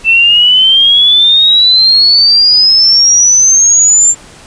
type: exponential sweep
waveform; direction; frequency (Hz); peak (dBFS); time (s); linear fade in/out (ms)
sine; up; 2653 to 7350; -3; 0.04-4.15; 50
effects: pink hiss -35 dBFS RMS until 4.46 s + resampled to 22050 Hz